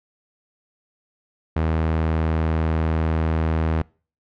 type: tone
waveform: sawtooth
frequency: 80.1 Hz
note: E2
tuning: 49 cents flat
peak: -15 dBFS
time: 1.56-3.82 s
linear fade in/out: 5 ms
effects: noise-tail reverb RT60 0.4 s tail -25 dB re dry + low-pass 2000 Hz 12 dB/octave